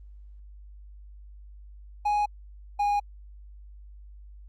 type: tone pair in turn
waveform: triangle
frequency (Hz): 830.6 / 819.6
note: G#5 / G#5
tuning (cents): 0 / -23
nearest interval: unison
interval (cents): 23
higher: first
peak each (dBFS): -20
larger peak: neither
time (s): 2.05-2.26 / 2.79-3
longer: neither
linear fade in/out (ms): 10
effects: added 50 Hz sine -44 dBFS peak until 4.48 s + Opus 32 kbps